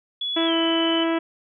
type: tone with pitch glide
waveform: sine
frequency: 3396 to 3008 Hz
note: G#7 to F#7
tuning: +38 to +28 cents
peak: -24 dBFS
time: 0.21-1.04 s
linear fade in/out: 5 ms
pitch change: -210 cents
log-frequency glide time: 0.46-0.54 s
type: harmonic tone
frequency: 329.6 Hz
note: E4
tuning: in tune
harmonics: 1 / 2 / 3 / 4 / 5 / 6 / 7 / 8 / 9 / 10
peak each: -21 / -27 / -31 / -33 / -35 / -37 / -38 / -39 / -40 / -41 dBFS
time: 0.36-1.19 s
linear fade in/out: 10 ms
effects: none